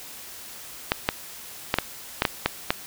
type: clicks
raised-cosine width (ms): 0.3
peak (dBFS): -3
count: 8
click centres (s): 0.919 / 1.089 / 1.741 / 1.786 / 2.221 / 2.252 / 2.46 / 2.705
effects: white hiss -41 dBFS RMS until 2.86 s